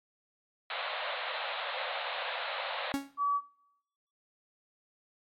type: band-pass noise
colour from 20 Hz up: pink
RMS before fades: -36 dBFS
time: 0.7-2.92 s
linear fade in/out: 2 ms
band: 510 to 4100 Hz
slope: 96 dB/octave
type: tone with exponential decay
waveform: 45% pulse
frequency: 277.2 Hz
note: C#4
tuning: in tune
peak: -26 dBFS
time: 2.94-3.15 s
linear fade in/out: 0 ms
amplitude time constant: 45 ms
type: tone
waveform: sine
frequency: 1143 Hz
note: D6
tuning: 47 cents flat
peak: -26 dBFS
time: 3.17-3.41 s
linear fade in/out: 50 ms
effects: noise-tail reverb RT60 0.9 s tail -24 dB re dry + MP3 64 kbps